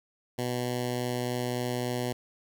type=tone with notch filter; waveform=10% pulse; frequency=123.47 Hz; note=B2; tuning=in tune; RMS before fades=-31 dBFS; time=0.38-2.13 s; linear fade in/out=10 ms; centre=1400 Hz; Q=1.6; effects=none